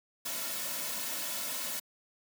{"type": "noise with comb filter", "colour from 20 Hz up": "white", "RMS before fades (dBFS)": -36, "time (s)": [0.25, 1.8], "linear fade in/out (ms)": 10, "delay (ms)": 2.5, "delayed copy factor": -0.65, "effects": ["high-pass 200 Hz 12 dB/octave"]}